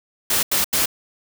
white noise bursts, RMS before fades -19 dBFS, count 3, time 0.3-0.858 s, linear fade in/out 5 ms, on 130 ms, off 84 ms, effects none

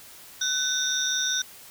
sine tone cluster, 1511 / 3578 / 3723 / 5640 / 5940 Hz, F#6 / A7 / A#7 / F8 / F#8, +36 / +28 / -3 / +16 / +6 cents, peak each -30 dBFS, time 0.41-1.42 s, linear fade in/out 5 ms, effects white hiss -47 dBFS RMS until 1.7 s

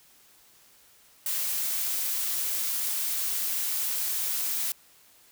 blue noise, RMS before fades -29 dBFS, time 1.26-4.72 s, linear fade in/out 2 ms, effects white hiss -58 dBFS RMS until 5.31 s

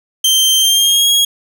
sawtooth tone with pitch glide, 3136 to 3296 Hz, G7 to G#7, 0 to -14 cents, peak -6 dBFS, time 0.24-1.25 s, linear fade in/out 5 ms, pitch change +86 cents, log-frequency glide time 0.59-1.08 s, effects none

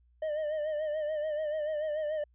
triangle tone with vibrato, 610 Hz, D#5, 34 cents flat, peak -28 dBFS, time 0.22-2.24 s, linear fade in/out 5 ms, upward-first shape sine, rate 6.9 Hz, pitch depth 59 cents each way, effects added 60 Hz sine -62 dBFS peak until 2.34 s + resampled to 8000 Hz

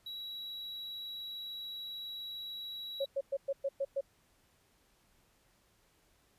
triangle tone, 3891 Hz, B7, 27 cents flat, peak -39 dBFS, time 0.06-3.06 s, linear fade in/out 5 ms
sine tone bursts, 550 Hz, C#5, 14 cents flat, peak -30 dBFS, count 7, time 3-4.01 s, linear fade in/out 10 ms, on 50 ms, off 110 ms
effects pink hiss -70 dBFS RMS until 6.38 s + resampled to 32000 Hz

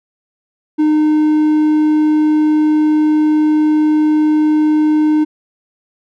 triangle tone, 305.9 Hz, D#4, 29 cents flat, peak -7 dBFS, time 0.78-5.25 s, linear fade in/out 20 ms, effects none

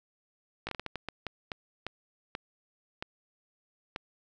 slowing click train, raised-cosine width 0.3 ms, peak -19 dBFS, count 14, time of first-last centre 0.67-3.961 s, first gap 18 ms, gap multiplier 1.39, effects none

